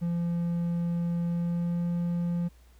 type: tone with pitch glide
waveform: triangle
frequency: 171.3 to 172.79 Hz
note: F3 to F3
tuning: -33 to -18 cents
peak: -24 dBFS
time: 0.01-2.49 s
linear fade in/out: 20 ms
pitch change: +15 cents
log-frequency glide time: 1.27-1.87 s
effects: added 60 Hz sine -53 dBFS peak until 2.79 s + pink hiss -64 dBFS RMS until 2.79 s